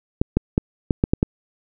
clicks, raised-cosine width 3 ms, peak -3 dBFS, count 7, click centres 0.215 / 0.37 / 0.579 / 0.908 / 1.039 / 1.135 / 1.229 s, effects none

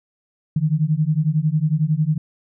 sine beating tone pair, 149.2 / 160.2 Hz, D3 / E3, +28 / -49 cents, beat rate 11 Hz, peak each -19 dBFS, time 0.56-2.18 s, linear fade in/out 5 ms, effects none

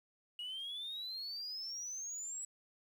sine exponential sweep, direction up, 2878 to 7880 Hz, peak -39 dBFS, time 0.39-2.45 s, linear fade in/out 2 ms, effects tanh soft clip ceiling -38 dBFS + 11-bit

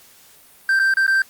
triangle tone with dropouts, 1568 Hz, G6, in tune, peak -12 dBFS, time 0.69-1.22 s, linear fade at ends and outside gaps 2 ms, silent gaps 0.792-0.797 / 0.939-0.97 / 1.066-1.078 s, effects white hiss -49 dBFS RMS until 1.29 s + Opus 48 kbps

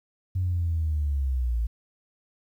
sine linear sweep, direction down, 93.5 to 55 Hz, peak -22 dBFS, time 0.35-1.67 s, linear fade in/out 10 ms, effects tanh soft clip ceiling -18 dBFS + 10-bit

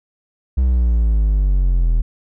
triangle exponential sweep, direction down, 65.41 to 39.92 Hz, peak -10 dBFS, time 0.57-2.02 s, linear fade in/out 10 ms, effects none

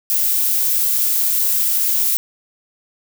violet noise, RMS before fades -17 dBFS, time 0.1-2.17 s, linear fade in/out 0 ms, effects none

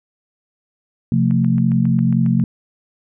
sine chord, F major, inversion second, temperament equal with one note detuned, 130.81 / 174.61 / 224.1 Hz, C3 / F3 / A3, 0 / 0 / +32 cents, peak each -17 dBFS, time 1.12-2.44 s, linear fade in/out 2 ms
click train, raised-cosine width 0.5 ms, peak -24 dBFS, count 9, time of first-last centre 1.31-2.398 s, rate 7.35 Hz
effects none

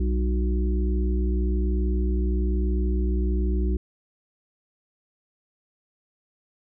harmonic tone with a mistuned harmonic, 61.1 Hz, B1, 18 cents flat, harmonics 1 / 3 / 5 / 6, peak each -21 / -31 / -34 / -33 dBFS, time 0-3.77 s, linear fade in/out 5 ms, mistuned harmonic 3, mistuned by +120 cents, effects none

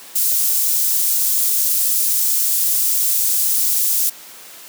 white high-pass noise, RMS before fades -17 dBFS, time 0.15-4.1 s, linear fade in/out 10 ms, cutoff 7300 Hz, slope 12 dB/octave, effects white hiss -39 dBFS RMS until 4.68 s + high-pass 200 Hz 12 dB/octave

